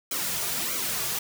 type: noise with flanger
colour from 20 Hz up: white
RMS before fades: -29 dBFS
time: 0.11-1.19 s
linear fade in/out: 5 ms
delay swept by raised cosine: 1.1 to 3.9 ms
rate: 1.6 Hz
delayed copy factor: -0.95
effects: none